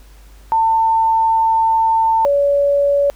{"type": "tone pair in turn", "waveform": "sine", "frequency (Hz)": [897, 567.4], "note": ["A5", "C#5"], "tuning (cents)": [33, 40], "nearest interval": "minor sixth", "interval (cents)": 793, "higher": "first", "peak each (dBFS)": -11, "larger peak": "neither", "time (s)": [[0.52, 2.25], [2.25, 3.1]], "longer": "first", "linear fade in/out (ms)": 0, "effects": ["added 50 Hz sine -40 dBFS peak until 3.15 s", "pink hiss -50 dBFS RMS until 3.15 s"]}